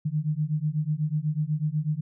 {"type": "beating tone pair", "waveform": "sine", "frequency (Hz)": [148.5, 156.6], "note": ["D3", "D#3"], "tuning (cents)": [20, 11], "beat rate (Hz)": 8.1, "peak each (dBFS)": -27, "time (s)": [0.05, 2.01], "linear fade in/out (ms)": 10, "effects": []}